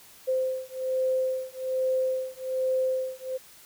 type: beating tone pair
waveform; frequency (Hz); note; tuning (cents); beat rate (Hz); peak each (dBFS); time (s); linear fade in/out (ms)
sine; 518 / 519.2; C5 / C5; -17 / -13; 1.2; -28; 0.27-3.38; 20
effects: white hiss -52 dBFS RMS until 3.65 s